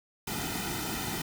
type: noise with comb filter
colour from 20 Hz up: pink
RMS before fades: -34 dBFS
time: 0.27-1.22 s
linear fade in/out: 5 ms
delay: 1.8 ms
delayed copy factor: -0.8
effects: none